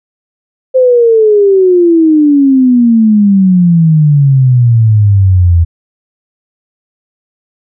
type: exponential sweep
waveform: sine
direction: down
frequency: 523.3 to 82.41 Hz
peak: -3 dBFS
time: 0.74-5.65 s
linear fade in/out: 20 ms
effects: none